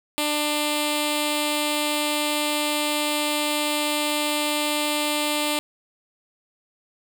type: tone with notch filter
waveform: 5% pulse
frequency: 298.3 Hz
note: D4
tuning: 27 cents sharp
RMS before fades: -24 dBFS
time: 0.18-5.59 s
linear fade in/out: 0 ms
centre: 1600 Hz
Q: 1.1
effects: none